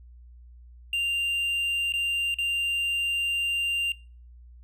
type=tone with dropouts; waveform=triangle; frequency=2786 Hz; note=F7; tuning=5 cents flat; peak=-22 dBFS; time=0.93-3.92 s; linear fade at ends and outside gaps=2 ms; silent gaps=1.923-1.937 / 2.343-2.385 s; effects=noise-tail reverb RT60 0.4 s tail -24 dB re dry + added 60 Hz sine -46 dBFS peak until 4.63 s